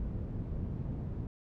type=low-pass noise; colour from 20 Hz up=white; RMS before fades=-37 dBFS; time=0-1.27 s; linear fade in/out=2 ms; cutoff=140 Hz; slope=12 dB/octave; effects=none